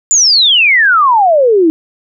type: exponential sweep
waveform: sine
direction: down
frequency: 7220 to 308.8 Hz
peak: -5 dBFS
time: 0.11-1.7 s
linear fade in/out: 0 ms
effects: none